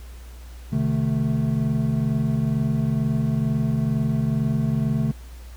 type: chord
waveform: triangle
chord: A diminished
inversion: first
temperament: equal with one note detuned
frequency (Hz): 130.81 / 152.98 / 220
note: C3 / Eb3 / A3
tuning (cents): 0 / -29 / 0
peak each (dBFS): -22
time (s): 0.72-5.12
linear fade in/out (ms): 10
effects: added 60 Hz sine -37 dBFS peak until 5.56 s + pink hiss -50 dBFS RMS until 5.56 s